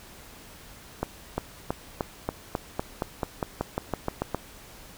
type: accelerating click train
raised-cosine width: 1 ms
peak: -12 dBFS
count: 16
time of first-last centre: 1.03-4.346 s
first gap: 350 ms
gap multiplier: 0.93
effects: pink hiss -48 dBFS RMS until 4.97 s